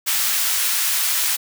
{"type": "high-pass noise", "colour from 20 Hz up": "white", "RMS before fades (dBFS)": -20, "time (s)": [0.06, 1.37], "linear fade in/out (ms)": 20, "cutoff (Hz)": 1200, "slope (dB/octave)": 12, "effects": []}